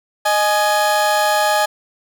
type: tone pair together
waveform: 30% pulse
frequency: 617 / 838.3 Hz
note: D#5 / G#5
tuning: -15 / +16 cents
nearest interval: perfect fourth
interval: 531 cents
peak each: -15 / -13 dBFS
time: 0.25-1.66 s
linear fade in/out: 10 ms
effects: none